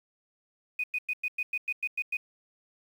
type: tone bursts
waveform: sine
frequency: 2489 Hz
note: D#7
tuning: in tune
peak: -27 dBFS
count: 10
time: 0.79-2.17 s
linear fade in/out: 5 ms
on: 48 ms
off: 100 ms
effects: 9-bit